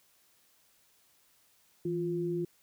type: tone pair together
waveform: sine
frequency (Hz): 164.81 / 349.2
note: E3 / F4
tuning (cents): 0 / 0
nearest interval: octave + minor second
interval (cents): 1300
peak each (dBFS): -35 / -31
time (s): 1.85-2.45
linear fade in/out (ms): 5
effects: white hiss -67 dBFS RMS until 2.62 s